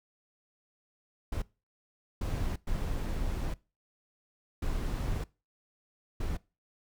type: noise bursts at uneven times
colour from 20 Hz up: brown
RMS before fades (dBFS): -32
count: 5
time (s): 1.32-1.42 / 2.21-2.56 / 2.67-3.54 / 4.62-5.24 / 6.2-6.37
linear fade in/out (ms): 5
effects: noise-tail reverb RT60 0.3 s tail -22 dB re dry